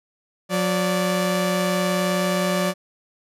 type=tone pair together; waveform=sawtooth; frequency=180.9 / 582 Hz; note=F#3 / D5; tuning=-39 / -16 cents; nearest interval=octave + minor sixth; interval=2023 cents; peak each=-18 / -19 dBFS; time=0.49-2.74 s; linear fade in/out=50 ms; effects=resampled to 32000 Hz